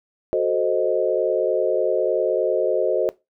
sine chord, F# diminished seventh, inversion none, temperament equal, 370 / 440 / 523.3 / 622.3 Hz, F#4 / A4 / C5 / Eb5, 0 / 0 / 0 / 0 cents, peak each -23 dBFS, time 0.33-3.09 s, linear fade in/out 0 ms, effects noise-tail reverb RT60 0.2 s tail -19 dB re dry

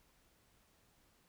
silence, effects pink hiss -71 dBFS RMS until 1.28 s

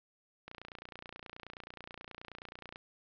click train, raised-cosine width 0.3 ms, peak -29 dBFS, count 68, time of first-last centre 0.48-2.759 s, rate 29.4 Hz, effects low-pass 5000 Hz 12 dB/octave

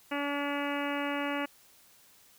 harmonic tone, 285.8 Hz, D4, 47 cents flat, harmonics 1 / 2 / 3 / 4 / 5 / 6 / 7 / 8 / 9 / 10, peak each -34 / -37 / -39 / -40 / -41 / -42 / -42 / -43 / -44 / -44 dBFS, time 0.11-1.46 s, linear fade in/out 10 ms, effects white hiss -60 dBFS RMS until 2.38 s

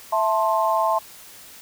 sine chord, A minor, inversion second, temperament just, 660 / 880 / 1056 Hz, E5 / A5 / C6, +2 / 0 / +16 cents, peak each -22 dBFS, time 0.12-0.99 s, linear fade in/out 10 ms, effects white hiss -44 dBFS RMS until 1.61 s

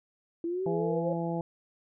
sine exponential sweep, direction up, 331 to 544 Hz, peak -29 dBFS, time 0.44-1.13 s, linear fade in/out 2 ms
harmonic tone, 168.3 Hz, E3, 36 cents sharp, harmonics 1 / 2 / 3 / 4 / 5, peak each -32 / -35 / -37 / -38 / -39 dBFS, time 0.66-1.41 s, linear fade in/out 2 ms
effects none

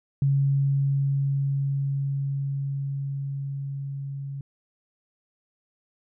sine tone with level ramp, 138.59 Hz, C#3, in tune, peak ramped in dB -18 to -31 dBFS, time 0.22-4.41 s, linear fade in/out 2 ms, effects none

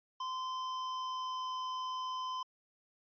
square tone with pitch glide, 1032 to 1025.5 Hz, C6 to C6, -24 to -35 cents, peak -37 dBFS, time 0.2-2.43 s, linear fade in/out 5 ms, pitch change -11 cents, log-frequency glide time 0.54-1.54 s, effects resampled to 11025 Hz

